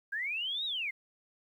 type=linear two-way sweep; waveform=sine; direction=up then down; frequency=1568 to 3886 to 2029 Hz; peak=-32 dBFS; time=0.12-0.91 s; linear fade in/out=10 ms; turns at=0.65 s; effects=11-bit